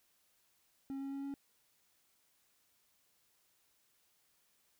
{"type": "tone with pitch steps", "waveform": "triangle", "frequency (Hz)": [272, 274.1, 276.1, 278.2], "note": ["C#4", "C#4", "C#4", "C#4"], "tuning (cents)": [-33, -19, -7, 6], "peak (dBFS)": -37, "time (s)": [0.9, 1.34], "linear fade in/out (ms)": 0, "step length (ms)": 110, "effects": ["white hiss -74 dBFS RMS until 4.79 s"]}